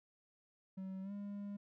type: tone with pitch glide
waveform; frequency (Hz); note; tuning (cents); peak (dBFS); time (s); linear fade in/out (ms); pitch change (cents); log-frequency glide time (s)
triangle; 190 to 202.5; F#3 to G#3; +46 to -43; -40; 0.77-1.57; 10; +111; 1.02-1.12
effects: none